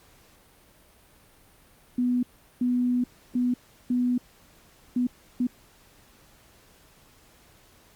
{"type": "tone bursts at uneven times", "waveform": "sine", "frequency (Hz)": 246.9, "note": "B3", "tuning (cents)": 0, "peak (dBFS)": -21, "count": 6, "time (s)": [[1.98, 2.23], [2.61, 3.04], [3.35, 3.54], [3.9, 4.18], [4.96, 5.07], [5.4, 5.47]], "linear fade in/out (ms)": 5, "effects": ["pink hiss -57 dBFS RMS until 7.95 s", "Opus 48 kbps"]}